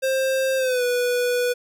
square tone with pitch glide, 529 to 490.7 Hz, C5 to B4, +19 to -11 cents, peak -20 dBFS, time 0.02-1.54 s, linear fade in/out 20 ms, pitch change -130 cents, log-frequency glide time 0.57-0.83 s, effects none

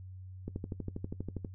click train, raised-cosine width 3 ms, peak -24 dBFS, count 13, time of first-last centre 0.48-1.448 s, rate 12.4 Hz, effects noise-tail reverb RT60 0.1 s tail -17 dB re dry + added 93 Hz sine -44 dBFS peak until 1.54 s

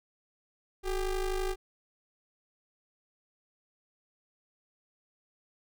square ring-modulated tone, 200 Hz, G3, 35 cents sharp, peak -27 dBFS, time 0.83-1.56 s, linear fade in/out 50 ms, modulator 174 Hz, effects none

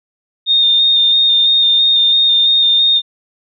sine tone with vibrato, 3657 Hz, A#7, 34 cents flat, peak -8 dBFS, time 0.46-3.02 s, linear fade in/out 50 ms, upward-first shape square, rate 3 Hz, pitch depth 14 cents each way, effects none

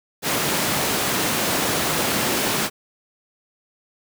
pink high-pass noise, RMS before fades -22 dBFS, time 0.22-2.7 s, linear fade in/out 50 ms, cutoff 170 Hz, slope 12 dB/octave, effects none

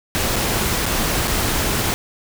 pink noise with dropouts, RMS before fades -20 dBFS, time 0.15-1.94 s, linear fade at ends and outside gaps 0 ms, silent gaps 0.359-0.363 / 0.857-0.863 / 1.274-1.279 s, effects none

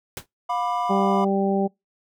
pink noise with exponential decay, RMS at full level -27 dBFS, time 0.17-0.26 s, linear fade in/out 1 ms, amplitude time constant 18 ms
triangle chord, B diminished, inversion second, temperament just, 711.2 / 987.8 / 1185.3 Hz, F5 / B5 / D6, +31 / 0 / +16 cents, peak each -24 / -24 / -27 dBFS, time 0.49-1.25 s, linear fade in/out 10 ms
harmonic tone, 196 Hz, G3, in tune, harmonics 1 / 2 / 3 / 4, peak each -22 / -24 / -28 / -27 dBFS, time 0.89-1.68 s, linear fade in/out 20 ms
effects noise-tail reverb RT60 0.2 s tail -26 dB re dry

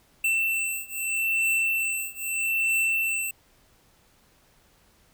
square beating tone pair, 2679 / 2679.79 Hz, E7 / E7, +27 / +28 cents, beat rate 0.79 Hz, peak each -27 / -28 dBFS, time 0.24-3.31 s, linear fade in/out 5 ms, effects pink hiss -61 dBFS RMS until 5.13 s

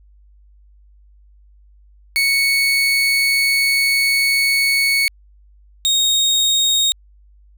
30% pulse tone pair in turn, 2217 / 3729 Hz, C#7 / A#7, 0 / 0 cents, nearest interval major sixth, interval 900 cents, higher second, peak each -11 dBFS, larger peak neither, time 2.16-5.08 / 5.85-6.92 s, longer first, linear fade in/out 0 ms, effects added 50 Hz sine -46 dBFS peak until 7.57 s

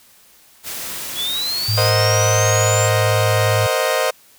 white noise, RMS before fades -28 dBFS, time 0.63-1.93 s, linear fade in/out 50 ms
sine linear sweep, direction up, 3322 to 7459 Hz, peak -20 dBFS, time 1.15-2.9 s, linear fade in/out 50 ms
sine tone, 107.2 Hz, A2, 45 cents flat, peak -17 dBFS, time 1.68-3.67 s, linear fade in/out 10 ms
sawtooth chord, C half-diminished seventh, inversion third, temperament equal, 466.2 / 523.3 / 622.3 / 740 Hz, Bb4 / C5 / Eb5 / Gb5, 0 / 0 / 0 / 0 cents, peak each -20 / -16 / -16 / -22 dBFS, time 1.77-4.11 s, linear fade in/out 10 ms
effects white hiss -50 dBFS RMS until 4.38 s

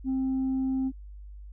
sine tone, 263.4 Hz, C4, 12 cents sharp, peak -23 dBFS, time 0.04-0.92 s, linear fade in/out 50 ms, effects tanh soft clip ceiling -23 dBFS + added 50 Hz sine -41 dBFS peak until 1.52 s

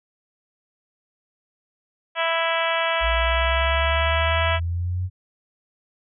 harmonic tone, 330.1 Hz, E4, 2 cents sharp, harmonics 2 / 3 / 4 / 5 / 6 / 7 / 8 / 9 / 10, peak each -25 / -27 / -28 / -29 / -30 / -30 / -31 / -32 / -32 dBFS, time 2.15-4.6 s, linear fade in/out 50 ms
sine linear sweep, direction up, 55.9 to 92.7 Hz, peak -22 dBFS, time 3-5.1 s, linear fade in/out 50 ms
effects none

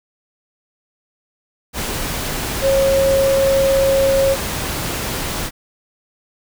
sine tone in noise, 543 Hz, C#5, 36 cents flat, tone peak -12 dBFS, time 2.61-4.37 s, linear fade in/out 50 ms, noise pink, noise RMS -23 dBFS, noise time 1.73-5.51 s, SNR +8 dB, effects none

